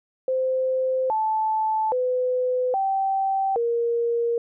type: tone with pitch steps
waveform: sine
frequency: 519 / 873 / 504 / 776 / 469.1 Hz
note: C5 / A5 / B4 / G5 / A#4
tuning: -14 / -14 / +35 / -18 / +11 cents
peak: -20 dBFS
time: 0.28-4.38 s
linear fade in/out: 2 ms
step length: 820 ms
effects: none